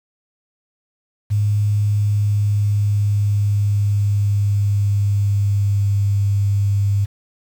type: tone with pitch glide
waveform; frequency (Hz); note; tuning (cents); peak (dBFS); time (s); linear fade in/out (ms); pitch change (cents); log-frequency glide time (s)
sine; 103.83 to 100.53; G#2 to G2; 0 to +44; -14; 1.3-7.06; 20; -56; 1.63-6.05
effects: 7-bit